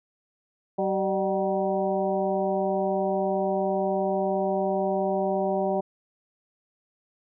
harmonic tone with a mistuned harmonic, 191 Hz, G3, 45 cents flat, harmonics 1 / 2 / 3 / 4 / 5, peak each -30 / -28 / -27 / -29 / -37 dBFS, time 0.78-5.81 s, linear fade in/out 10 ms, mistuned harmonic 3, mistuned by +68 cents, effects none

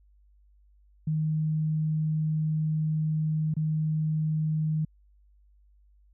sine tone with dropouts, 155.56 Hz, D#3, in tune, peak -24 dBFS, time 1.07-4.85 s, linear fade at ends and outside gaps 5 ms, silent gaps 3.54-3.566 s, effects added 50 Hz sine -57 dBFS peak until 6.13 s

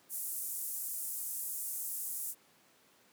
white band-pass noise, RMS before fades -39 dBFS, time 0.09-2.35 s, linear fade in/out 50 ms, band 8100 to 16000 Hz, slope 24 dB/octave, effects pink hiss -65 dBFS RMS until 3.12 s + high-pass 200 Hz 12 dB/octave

